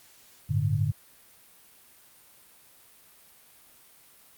sine chord, G suspended second, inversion none, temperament equal, 98 / 110 / 146.83 Hz, G2 / A2 / D3, 0 / 0 / 0 cents, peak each -28 / -27 / -27 dBFS, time 0.49-0.92 s, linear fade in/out 20 ms, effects white hiss -56 dBFS RMS until 4.37 s + Opus 48 kbps

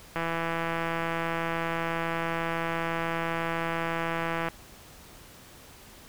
click train, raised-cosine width 0.5 ms, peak -15 dBFS, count 719, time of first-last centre 0.16-4.485 s, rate 166 Hz, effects pink hiss -50 dBFS RMS until 6.08 s

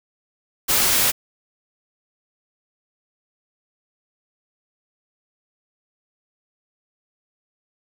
white noise, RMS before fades -18 dBFS, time 0.68-1.12 s, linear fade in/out 20 ms, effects none

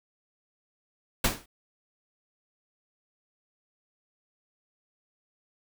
pink noise with exponential decay, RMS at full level -20 dBFS, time 1.24-1.46 s, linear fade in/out 5 ms, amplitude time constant 46 ms, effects none

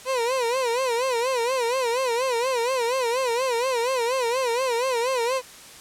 30% pulse tone with vibrato, 494.4 Hz, B4, 2 cents sharp, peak -19 dBFS, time 0.05-5.42 s, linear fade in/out 50 ms, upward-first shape sine, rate 4.2 Hz, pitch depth 130 cents each way, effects white hiss -44 dBFS RMS until 5.8 s + low-pass 10000 Hz 12 dB/octave

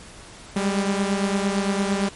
sawtooth beating tone pair, 196 / 204.8 Hz, G3 / G#3, 0 / -24 cents, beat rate 8.8 Hz, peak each -18 / -22 dBFS, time 0.56-2.09 s, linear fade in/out 5 ms, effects pink hiss -43 dBFS RMS until 2.15 s + MP3 48 kbps

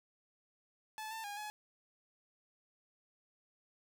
sawtooth tone with pitch steps, 867 / 891 / 817 / 845 Hz, A5 / A5 / G#5 / G#5, -26 / +22 / -29 / +30 cents, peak -38 dBFS, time 0.98-1.5 s, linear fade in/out 0 ms, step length 130 ms, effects 12-bit

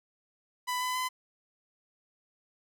sawtooth tone with pitch steps, 996 / 1005.8 / 1015.8 Hz, B5 / B5 / B5, +14 / +31 / +48 cents, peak -26 dBFS, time 0.67-1.09 s, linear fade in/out 20 ms, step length 140 ms, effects none

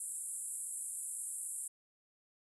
pink band-pass noise, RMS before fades -42 dBFS, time 0-1.68 s, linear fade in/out 5 ms, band 7800 to 11000 Hz, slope 96 dB/octave, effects none

